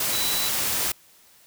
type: tone in noise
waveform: sine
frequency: 3951 Hz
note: B7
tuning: in tune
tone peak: -28 dBFS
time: 0.12-0.49 s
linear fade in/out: 5 ms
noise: white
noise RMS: -25 dBFS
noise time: 0-0.92 s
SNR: -6 dB
effects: white hiss -55 dBFS RMS until 1.46 s